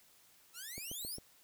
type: exponential sweep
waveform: 5% pulse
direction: up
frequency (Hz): 1287 to 5700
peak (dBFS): -34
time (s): 0.53-1.19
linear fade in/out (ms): 50
type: click train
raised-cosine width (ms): 2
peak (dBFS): -34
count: 4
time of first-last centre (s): 0.78-1.184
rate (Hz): 7.43
effects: white hiss -65 dBFS RMS until 1.43 s